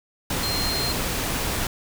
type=tone in noise; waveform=sine; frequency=4186 Hz; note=C8; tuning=in tune; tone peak=-26 dBFS; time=0.43-0.92 s; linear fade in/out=2 ms; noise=pink; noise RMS=-26 dBFS; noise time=0.3-1.67 s; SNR=-3 dB; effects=none